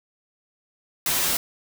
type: noise with comb filter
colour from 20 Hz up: white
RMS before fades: -23 dBFS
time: 1.06-1.37 s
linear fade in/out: 2 ms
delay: 9.5 ms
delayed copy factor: -1
effects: none